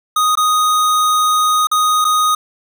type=tone with dropouts; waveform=square; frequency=1244.5 Hz; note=D#6; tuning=in tune; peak=-12 dBFS; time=0.16-2.35 s; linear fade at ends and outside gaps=5 ms; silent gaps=0.354-0.372 / 1.671-1.714 / 2.045-2.049 s; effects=none